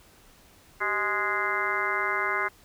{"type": "harmonic tone with a mistuned harmonic", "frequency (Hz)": 207.7, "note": "G#3", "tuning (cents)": 0, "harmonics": [2, 3, 4, 5, 6, 7, 8, 9, 10], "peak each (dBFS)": [-35, -39, -38, -32, -32, -32, -33, -41, -30], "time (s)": [0.8, 2.49], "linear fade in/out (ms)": 20, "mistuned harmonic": 2, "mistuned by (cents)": -110, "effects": ["pink hiss -56 dBFS RMS until 2.64 s"]}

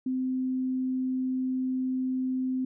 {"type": "tone", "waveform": "sine", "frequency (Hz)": 258.1, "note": "C4", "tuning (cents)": -23, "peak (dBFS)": -26, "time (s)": [0.06, 2.65], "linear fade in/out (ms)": 5, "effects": []}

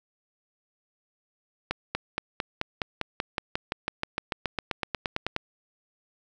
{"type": "accelerating click train", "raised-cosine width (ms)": 0.3, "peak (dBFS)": -11, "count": 24, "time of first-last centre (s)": [1.71, 5.364], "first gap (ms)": 240, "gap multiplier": 0.96, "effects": []}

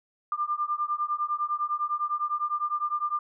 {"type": "beating tone pair", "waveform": "sine", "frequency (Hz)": [1192, 1201.9], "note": ["D6", "D6"], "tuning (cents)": [25, 40], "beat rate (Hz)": 9.9, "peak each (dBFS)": -29, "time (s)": [0.32, 3.19], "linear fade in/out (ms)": 2, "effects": []}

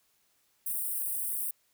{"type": "high-pass noise", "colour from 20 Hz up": "white", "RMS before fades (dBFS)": -33, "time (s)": [0.66, 1.51], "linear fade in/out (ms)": 5, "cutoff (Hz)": 8500, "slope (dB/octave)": 96, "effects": ["white hiss -71 dBFS RMS until 1.73 s"]}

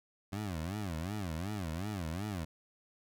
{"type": "tone with vibrato", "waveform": "20% pulse", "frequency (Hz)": 91.8, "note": "F#2", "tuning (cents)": -13, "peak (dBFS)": -31, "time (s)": [0.32, 2.45], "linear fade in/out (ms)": 10, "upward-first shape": "sine", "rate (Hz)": 2.7, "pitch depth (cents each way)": 270, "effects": []}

